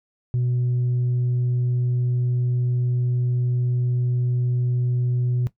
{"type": "tone", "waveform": "sine", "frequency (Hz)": 123.47, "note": "B2", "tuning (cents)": 0, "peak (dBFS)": -17, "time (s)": [0.34, 5.47], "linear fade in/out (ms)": 0, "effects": ["noise-tail reverb RT60 0.1 s tail -17 dB re dry", "tanh soft clip ceiling -17 dBFS"]}